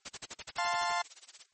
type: noise bursts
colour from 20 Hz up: white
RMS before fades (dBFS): -39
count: 11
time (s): 0.05-0.93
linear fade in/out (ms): 10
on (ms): 40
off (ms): 44
type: chord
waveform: 30% pulse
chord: F major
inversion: none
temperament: equal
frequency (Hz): 698.5 / 880 / 1046.5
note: F5 / A5 / C6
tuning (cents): 0 / 0 / 0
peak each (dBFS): -31 / -32 / -31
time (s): 0.58-1.02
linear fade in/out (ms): 5
type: noise with tremolo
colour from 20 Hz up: blue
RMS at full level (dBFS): -43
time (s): 0.81-1.46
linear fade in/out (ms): 10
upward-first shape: sine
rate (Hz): 17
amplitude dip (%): 100
effects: white hiss -72 dBFS RMS until 1.53 s + MP3 32 kbps